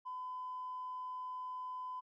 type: tone with tanh clipping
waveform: triangle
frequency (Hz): 1010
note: B5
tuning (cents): +39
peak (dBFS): -40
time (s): 0.05-2.01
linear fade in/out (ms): 20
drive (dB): 4
effects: MP3 32 kbps